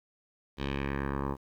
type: tone with low-pass filter sweep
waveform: 10% pulse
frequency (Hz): 69.1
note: C#2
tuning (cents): -5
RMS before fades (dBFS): -33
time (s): 0.57-1.37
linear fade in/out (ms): 50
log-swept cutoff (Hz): 3700 to 920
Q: 2.2
effects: 10-bit